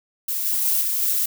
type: noise with level steps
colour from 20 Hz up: violet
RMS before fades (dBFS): -25 / -22 / -20 / -23 / -21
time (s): 0.28-1.26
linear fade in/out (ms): 5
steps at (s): 0.45 / 0.65 / 0.81 / 1.02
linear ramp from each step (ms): 5
effects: none